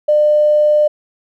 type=tone with tanh clipping; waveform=triangle; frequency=600 Hz; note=D5; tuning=37 cents sharp; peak=-8 dBFS; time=0.08-0.88 s; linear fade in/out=10 ms; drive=3 dB; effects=none